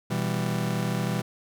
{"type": "chord", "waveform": "40% pulse", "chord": "E minor", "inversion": "second", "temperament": "just", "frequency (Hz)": [123.61, 164.81, 197.78], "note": ["B2", "E3", "G3"], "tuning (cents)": [2, 0, 16], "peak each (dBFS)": -29, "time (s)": [0.1, 1.22], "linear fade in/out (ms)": 10, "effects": []}